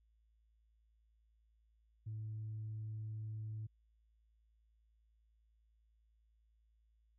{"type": "tone", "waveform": "sine", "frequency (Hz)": 108.7, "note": "A2", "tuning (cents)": -21, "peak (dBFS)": -40, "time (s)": [2.06, 3.67], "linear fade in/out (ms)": 10, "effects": ["tanh soft clip ceiling -38 dBFS", "added 55 Hz sine -70 dBFS peak until 7.18 s"]}